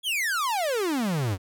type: exponential sweep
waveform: 45% pulse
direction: down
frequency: 3422 to 87.31 Hz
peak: -24 dBFS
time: 0.03-1.38 s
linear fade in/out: 50 ms
effects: none